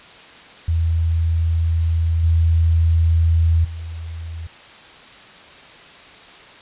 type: tone with level steps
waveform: sine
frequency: 82.41 Hz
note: E2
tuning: in tune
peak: -15 / -12 / -27 dBFS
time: 0.68-4.47 s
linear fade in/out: 5 ms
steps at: 2.23 / 3.64 s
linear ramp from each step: 10 ms
effects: white hiss -42 dBFS RMS until 6.61 s + resampled to 8000 Hz